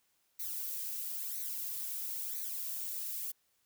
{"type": "noise with flanger", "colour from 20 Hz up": "violet", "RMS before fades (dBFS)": -39, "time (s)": [0.39, 3.32], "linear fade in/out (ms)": 10, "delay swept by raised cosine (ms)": [0.48, 2.68], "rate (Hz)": 1, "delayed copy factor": 0.85, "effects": ["white hiss -75 dBFS RMS until 3.65 s"]}